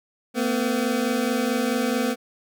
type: tone pair together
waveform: 25% pulse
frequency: 228.1 / 252.7 Hz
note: A#3 / B3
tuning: -37 / +40 cents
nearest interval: major second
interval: 177 cents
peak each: -21 / -20 dBFS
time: 0.34-2.16 s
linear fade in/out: 50 ms
effects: none